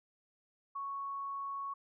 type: tone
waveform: sine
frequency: 1108.7 Hz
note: C#6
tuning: in tune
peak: -37 dBFS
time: 0.75-1.74 s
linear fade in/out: 10 ms
effects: none